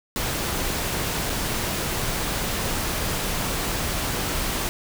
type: noise with dropouts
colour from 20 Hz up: pink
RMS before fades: -26 dBFS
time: 0.16-4.69 s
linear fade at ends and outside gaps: 0 ms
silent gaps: 1.296-1.3 s
effects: none

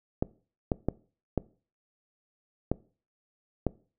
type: clicks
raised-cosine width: 2 ms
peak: -12 dBFS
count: 6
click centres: 0.225 / 0.718 / 0.886 / 1.377 / 2.716 / 3.667 s
effects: noise-tail reverb RT60 0.4 s tail -21 dB re dry

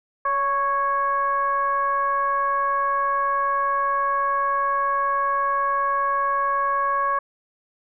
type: tone with frequency modulation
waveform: sine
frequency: 1108.7 Hz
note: C#6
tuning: in tune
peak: -19 dBFS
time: 0.25-7.19 s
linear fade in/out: 5 ms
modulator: 547 Hz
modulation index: 0.62
effects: none

